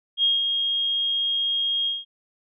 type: tone with ADSR envelope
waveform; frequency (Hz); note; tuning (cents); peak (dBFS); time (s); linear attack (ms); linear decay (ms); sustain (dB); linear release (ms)
sine; 3252; G#7; -37; -16; 0.17-2.05; 63; 180; -5; 180
effects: none